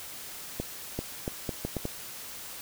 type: accelerating click train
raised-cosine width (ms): 2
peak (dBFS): -17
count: 7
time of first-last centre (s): 0.6-1.854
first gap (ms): 390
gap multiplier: 0.74
effects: white hiss -42 dBFS RMS until 2.61 s